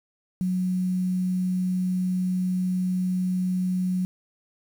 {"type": "tone with quantisation", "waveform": "sine", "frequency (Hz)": 183.4, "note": "F#3", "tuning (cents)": -15, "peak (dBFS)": -22, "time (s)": [0.41, 4.05], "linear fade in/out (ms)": 0, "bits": 8, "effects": []}